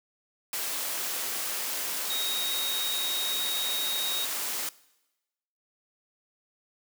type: tone in noise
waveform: sine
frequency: 3762 Hz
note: A#7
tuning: 15 cents sharp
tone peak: -29 dBFS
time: 2.1-4.25 s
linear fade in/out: 2 ms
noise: white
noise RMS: -32 dBFS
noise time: 0.53-4.69 s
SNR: 0 dB
effects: noise-tail reverb RT60 1.0 s tail -21 dB re dry + high-pass 300 Hz 12 dB/octave